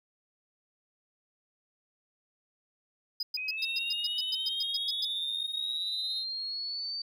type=tone bursts; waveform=triangle; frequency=4978 Hz; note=D#8; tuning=in tune; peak=-28 dBFS; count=14; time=3.2-5.05 s; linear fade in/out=5 ms; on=30 ms; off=110 ms
type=linear sweep; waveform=sine; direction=up; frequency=2489 to 4614 Hz; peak=-33 dBFS; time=3.37-7.02 s; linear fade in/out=5 ms
type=tone with tremolo; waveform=triangle; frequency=3729 Hz; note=A#7; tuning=in tune; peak=-31 dBFS; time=3.57-6.25 s; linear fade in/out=50 ms; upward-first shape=sine; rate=17 Hz; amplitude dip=40%
effects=none